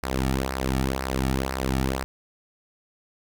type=tone with flanger; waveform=sawtooth; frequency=65.9 Hz; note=C2; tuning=13 cents sharp; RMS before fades=-26 dBFS; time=0.03-2.04 s; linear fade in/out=0 ms; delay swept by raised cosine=0.29 to 1.99 ms; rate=2 Hz; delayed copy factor=-0.7; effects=none